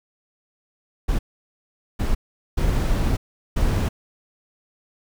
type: noise bursts at uneven times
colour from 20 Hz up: brown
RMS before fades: -20 dBFS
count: 4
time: 1.08-1.19 / 1.99-2.15 / 2.57-3.17 / 3.56-3.89 s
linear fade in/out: 10 ms
effects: none